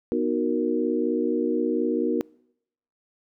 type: chord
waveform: sine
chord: B major seventh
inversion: none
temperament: equal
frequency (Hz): 246.9 / 311.1 / 370 / 466.2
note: B3 / D#4 / F#4 / A#4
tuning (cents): 0 / 0 / 0 / 0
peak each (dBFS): -27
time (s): 0.12-2.21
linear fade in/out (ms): 0
effects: noise-tail reverb RT60 0.8 s tail -26 dB re dry